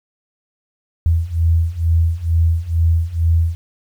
sine beating tone pair, 81.6 / 83.8 Hz, E2 / E2, -17 / +29 cents, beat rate 2.2 Hz, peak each -17 / -15 dBFS, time 1.06-3.55 s, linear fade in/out 0 ms, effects 8-bit

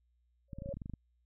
sine tone with exponential growth, 554.4 Hz, C#5, in tune, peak -35 dBFS, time 0.48-0.73 s, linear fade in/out 5 ms, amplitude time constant 53 ms
clicks, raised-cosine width 5 ms, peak -30 dBFS, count 11, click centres 0.532 / 0.586 / 0.621 / 0.66 / 0.69 / 0.74 / 0.77 / 0.818 / 0.859 / 0.897 / 0.937 s
effects added 60 Hz sine -70 dBFS peak until 1.25 s

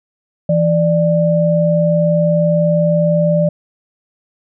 sine tone pair together, 166.12 / 592 Hz, E3 / D5, +14 / +14 cents, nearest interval octave + minor seventh, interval 2200 cents, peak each -13 dBFS, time 0.49-3.49 s, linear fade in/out 5 ms, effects none

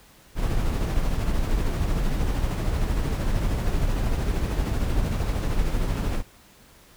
brown noise with tremolo, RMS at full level -22 dBFS, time 0.35-6.23 s, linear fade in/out 50 ms, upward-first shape sine, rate 13 Hz, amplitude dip 35%, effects pink hiss -53 dBFS RMS until 6.96 s

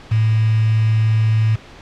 sine tone with quantisation, 110 Hz, A2, in tune, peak -12 dBFS, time 0.11-1.56 s, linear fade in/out 10 ms, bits 5, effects pink hiss -40 dBFS RMS until 1.81 s + low-pass 4000 Hz 12 dB/octave

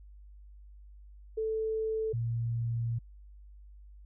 sine tone pair in turn, 440 / 116.54 Hz, A4 / A#2, 0 / 0 cents, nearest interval octave + major seventh, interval 2300 cents, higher first, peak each -29 / -29 dBFS, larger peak neither, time 1.37-2.13 / 2.13-2.99 s, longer second, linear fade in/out 10 ms, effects added 50 Hz sine -49 dBFS peak until 4.05 s

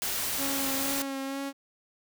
white noise, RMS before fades -31 dBFS, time 0.02-1.02 s, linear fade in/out 0 ms
sawtooth tone with vibrato, 273.2 Hz, C#4, 25 cents flat, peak -28 dBFS, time 0.37-1.53 s, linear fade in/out 50 ms, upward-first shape sine, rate 2.1 Hz, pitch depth 21 cents each way
effects none

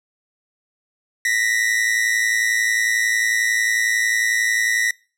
45% pulse tone pair together, 1868 / 1979.1 Hz, A#6 / B6, +3 / +3 cents, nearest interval minor second, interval 100 cents, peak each -20 dBFS, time 1.25-4.91 s, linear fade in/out 2 ms, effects noise-tail reverb RT60 0.4 s tail -24 dB re dry + low-pass 12000 Hz 12 dB/octave

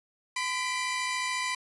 sawtooth tone cluster, 1014 / 1974 / 2363 Hz, B5 / B6 / D7, +45 / -1 / +10 cents, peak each -28 / -31 / -31 dBFS, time 0.36-1.55 s, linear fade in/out 5 ms, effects resampled to 24000 Hz

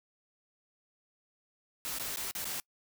white noise with dropouts, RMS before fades -37 dBFS, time 1.85-2.6 s, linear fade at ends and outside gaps 0 ms, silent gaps 1.986-1.997 / 2.16-2.171 / 2.311-2.351 / 2.444-2.453 s, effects noise-tail reverb RT60 0.1 s tail -26 dB re dry

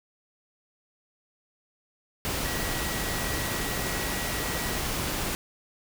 sine tone in noise, 1923 Hz, B6, 47 cents flat, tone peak -38 dBFS, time 2.45-4.8 s, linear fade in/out 0 ms, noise pink, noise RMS -30 dBFS, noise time 2.25-5.35 s, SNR -11 dB, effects none

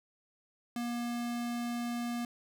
square tone, 238.5 Hz, A#3, 40 cents sharp, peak -34 dBFS, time 0.76-2.25 s, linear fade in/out 2 ms, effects none

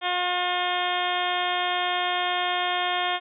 harmonic tone, 358.2 Hz, F4, 44 cents sharp, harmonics 1 / 2 / 3 / 4 / 5 / 6 / 7 / 8 / 9 / 10, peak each -36 / -27 / -31 / -34 / -33 / -34 / -37 / -38 / -31 / -35 dBFS, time 0.01-3.2 s, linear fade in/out 50 ms, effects none

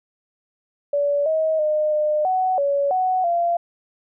sine tone with pitch steps, 574 / 634 / 610 / 605 / 746 / 564 / 743 / 688 Hz, D5 / D#5 / D#5 / D#5 / F#5 / C#5 / F#5 / F5, -40 / +32 / -34 / -49 / +14 / +30 / +7 / -26 cents, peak -17 dBFS, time 0.93-3.57 s, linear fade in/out 5 ms, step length 330 ms, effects none

